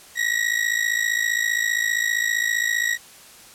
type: ring-modulated tone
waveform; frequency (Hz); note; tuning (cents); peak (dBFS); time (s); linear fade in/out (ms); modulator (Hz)
40% pulse; 1906; A#6; +38; -16; 0.15-2.98; 50; 27.6
effects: white hiss -46 dBFS RMS until 3.54 s + low-pass 12000 Hz 12 dB/octave